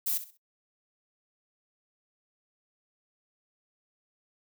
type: noise with echo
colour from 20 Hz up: violet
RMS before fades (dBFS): -29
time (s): 0.06-0.18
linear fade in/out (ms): 10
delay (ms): 65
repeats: 3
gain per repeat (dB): -12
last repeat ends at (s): 0.375
effects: noise-tail reverb RT60 0.1 s tail -22 dB re dry